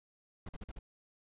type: noise bursts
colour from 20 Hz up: brown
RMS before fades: -43 dBFS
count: 5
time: 0.46-0.79 s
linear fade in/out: 5 ms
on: 30 ms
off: 45 ms
effects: resampled to 8000 Hz